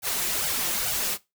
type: noise with flanger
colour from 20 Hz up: white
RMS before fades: -27 dBFS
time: 0.02-1.18 s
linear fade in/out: 50 ms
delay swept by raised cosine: 1.3 to 5.7 ms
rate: 2.3 Hz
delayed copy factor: +1
effects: noise-tail reverb RT60 0.2 s tail -18 dB re dry